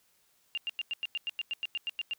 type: tone bursts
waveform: sine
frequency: 2797 Hz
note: F7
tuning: 2 cents sharp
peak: -30 dBFS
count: 14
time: 0.55-2.135 s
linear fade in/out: 0 ms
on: 25 ms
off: 95 ms
effects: white hiss -69 dBFS RMS until 2.18 s